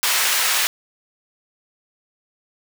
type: high-pass noise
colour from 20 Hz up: pink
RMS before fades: -19 dBFS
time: 0.03-0.67 s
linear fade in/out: 0 ms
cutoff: 1400 Hz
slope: 12 dB/octave
effects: none